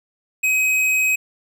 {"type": "tone with hard clipping", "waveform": "sine", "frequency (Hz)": 2531, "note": "D#7", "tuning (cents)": 29, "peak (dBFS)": -17, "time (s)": [0.43, 1.16], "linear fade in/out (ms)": 10, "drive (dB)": 11, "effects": []}